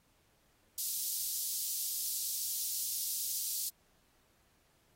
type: high-pass noise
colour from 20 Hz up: white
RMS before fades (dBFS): -36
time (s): 0.78-3.69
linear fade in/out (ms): 2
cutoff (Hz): 4300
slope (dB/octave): 24
effects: pink hiss -71 dBFS RMS until 4.95 s + AAC 48 kbps